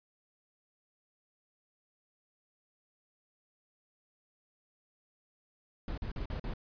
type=noise bursts; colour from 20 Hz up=brown; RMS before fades=-37 dBFS; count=5; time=5.88-6.537 s; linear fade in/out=2 ms; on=97 ms; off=43 ms; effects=resampled to 11025 Hz